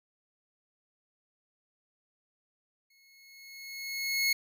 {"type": "tone with exponential growth", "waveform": "25% pulse", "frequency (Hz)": 2178, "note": "C#7", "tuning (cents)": -31, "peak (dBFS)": -20, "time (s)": [2.9, 4.33], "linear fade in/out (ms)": 5, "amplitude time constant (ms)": 310, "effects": []}